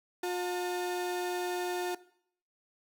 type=tone pair together; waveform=35% pulse; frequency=357.7 / 900 Hz; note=F4 / A5; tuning=+41 / +39 cents; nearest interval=octave + major third; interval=1598 cents; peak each=-30 / -39 dBFS; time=0.23-1.95 s; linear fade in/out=5 ms; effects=noise-tail reverb RT60 0.6 s tail -18 dB re dry